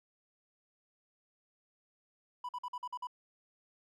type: tone bursts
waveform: triangle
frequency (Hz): 987.8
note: B5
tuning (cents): 0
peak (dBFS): -35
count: 7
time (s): 2.44-3.071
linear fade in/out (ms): 5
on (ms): 49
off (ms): 48
effects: none